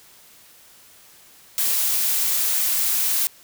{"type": "noise", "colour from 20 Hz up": "blue", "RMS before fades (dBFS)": -21, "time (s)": [1.58, 3.27], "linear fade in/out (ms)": 0, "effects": ["white hiss -50 dBFS RMS until 3.43 s"]}